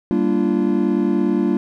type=chord; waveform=triangle; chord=G minor seventh; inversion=none; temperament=equal with one note detuned; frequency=196 / 233.1 / 293.7 / 343.6 Hz; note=G3 / Bb3 / D4 / F4; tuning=0 / 0 / 0 / -28 cents; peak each=-19 dBFS; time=0.11-1.57 s; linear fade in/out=0 ms; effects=none